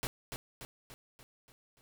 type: noise with echo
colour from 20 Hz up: pink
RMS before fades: -36 dBFS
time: 0.03-0.07 s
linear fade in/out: 0 ms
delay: 290 ms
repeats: 6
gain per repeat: -5 dB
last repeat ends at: 1.81 s
effects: none